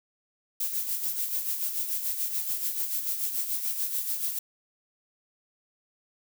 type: noise with tremolo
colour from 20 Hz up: violet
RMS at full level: -28 dBFS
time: 0.6-4.39 s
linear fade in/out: 5 ms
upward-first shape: sine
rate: 6.9 Hz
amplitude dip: 55%
effects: none